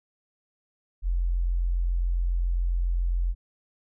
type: tone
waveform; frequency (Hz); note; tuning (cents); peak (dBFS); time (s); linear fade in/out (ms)
sine; 43.65; F1; 0; -22; 1.02-3.35; 50
effects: none